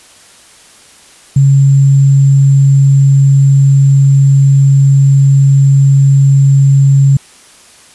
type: tone with sample-and-hold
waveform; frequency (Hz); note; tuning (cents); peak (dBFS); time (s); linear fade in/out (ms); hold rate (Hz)
sine; 137.9; C#3; -9; -3; 1.36-7.17; 5; 7350
effects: white hiss -40 dBFS RMS until 7.94 s + resampled to 24000 Hz